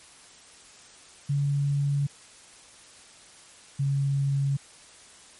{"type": "tone pair in turn", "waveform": "sine", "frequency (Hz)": [142, 139], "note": ["C#3", "C#3"], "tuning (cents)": [42, 5], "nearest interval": "unison", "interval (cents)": 37, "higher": "first", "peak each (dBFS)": -22, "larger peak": "neither", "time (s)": [[1.29, 2.07], [3.79, 4.57]], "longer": "neither", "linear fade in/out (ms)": 10, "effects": ["white hiss -51 dBFS RMS until 5.39 s", "MP3 48 kbps"]}